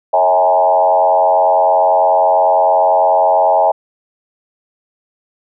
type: tone with frequency modulation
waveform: sine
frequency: 735 Hz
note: F#5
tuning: 12 cents flat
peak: -8 dBFS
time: 0.13-3.72 s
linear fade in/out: 10 ms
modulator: 89 Hz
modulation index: 1.9
effects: none